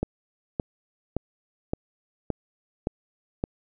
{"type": "click train", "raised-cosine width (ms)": 2, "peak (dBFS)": -12, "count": 7, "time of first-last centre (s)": [0.03, 3.439], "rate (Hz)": 1.76, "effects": []}